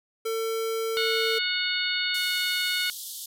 square tone, 450 Hz, A4, 39 cents sharp, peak -27 dBFS, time 0.25-1.39 s, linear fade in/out 10 ms
harmonic tone, 730 Hz, F#5, 24 cents flat, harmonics 2 / 3 / 4 / 5 / 6, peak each -31 / -31 / -31 / -31 / -31 dBFS, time 0.97-2.9 s, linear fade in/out 0 ms
white band-pass noise, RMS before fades -38 dBFS, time 2.14-3.26 s, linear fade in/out 5 ms, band 3100 to 15000 Hz, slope 96 dB/octave
effects none

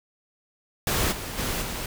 pink noise with level steps, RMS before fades -24 / -34 / -28 / -32 dBFS, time 0.87-1.86 s, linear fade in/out 2 ms, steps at 1.11 / 1.37 / 1.61 s, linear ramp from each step 20 ms, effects none

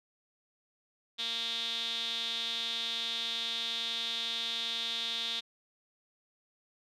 sawtooth tone with band-pass filter, 230.6 Hz, A#3, 19 cents flat, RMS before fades -35 dBFS, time 1.18-5.41 s, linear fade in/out 20 ms, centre 3600 Hz, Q 9.3, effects none

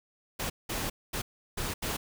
pink noise bursts at uneven times, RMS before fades -33 dBFS, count 5, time 0.39-0.5 / 0.69-0.9 / 1.13-1.22 / 1.57-1.74 / 1.82-1.97 s, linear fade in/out 10 ms, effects none

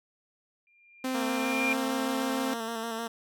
sine tone with exponential growth, 2395 Hz, D7, 33 cents sharp, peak -24 dBFS, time 0.67-1.73 s, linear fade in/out 1 ms, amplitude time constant 230 ms
sawtooth tone with pitch glide, 259.2 to 263.3 Hz, C4 to C4, -16 to +11 cents, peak -25 dBFS, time 1.04-2.54 s, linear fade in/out 5 ms, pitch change +27 cents, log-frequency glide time 1.36-1.75 s
10% pulse tone with vibrato, 227.9 Hz, A#3, 39 cents flat, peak -24 dBFS, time 1.14-3.08 s, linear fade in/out 10 ms, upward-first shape square, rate 6.5 Hz, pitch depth 27 cents each way
effects none

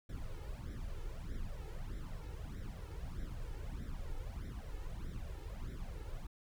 brown noise with flanger, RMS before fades -43 dBFS, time 0.09-6.27 s, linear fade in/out 5 ms, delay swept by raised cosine 0.53 to 2.33 ms, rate 1.6 Hz, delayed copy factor +0.8, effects none

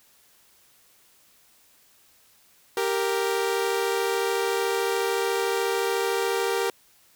sawtooth tone pair together, 392 / 465.8 Hz, G4 / A#4, 0 / -1 cents, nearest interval minor third, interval 299 cents, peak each -22 / -22 dBFS, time 2.77-6.7 s, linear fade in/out 2 ms, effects white hiss -59 dBFS RMS until 7.15 s

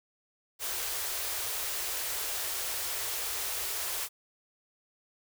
white band-stop noise, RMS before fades -34 dBFS, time 0.59-4.09 s, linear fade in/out 50 ms, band 100 to 350 Hz, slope 48 dB/octave, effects none

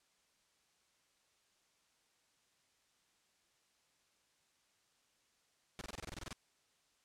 pink noise bursts, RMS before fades -45 dBFS, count 12, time 5.79-6.329 s, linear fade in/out 0 ms, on 22 ms, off 25 ms, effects white hiss -75 dBFS RMS until 7.04 s + low-pass 8000 Hz 12 dB/octave

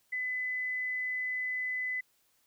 sine tone, 2009 Hz, B6, 29 cents sharp, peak -31 dBFS, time 0.12-2.01 s, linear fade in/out 10 ms, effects white hiss -71 dBFS RMS until 2.46 s

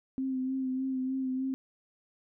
sine tone with vibrato, 261.6 Hz, C4, in tune, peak -29 dBFS, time 0.18-1.54 s, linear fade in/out 0 ms, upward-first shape sine, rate 3.3 Hz, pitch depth 27 cents each way, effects none

